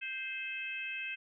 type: harmonic tone with a mistuned harmonic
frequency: 523.3 Hz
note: C5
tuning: in tune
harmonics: 3 / 4 / 5 / 6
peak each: -44 / -45 / -38 / -49 dBFS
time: 0.01-1.16 s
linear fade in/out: 20 ms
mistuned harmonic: 5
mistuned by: -16 cents
effects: none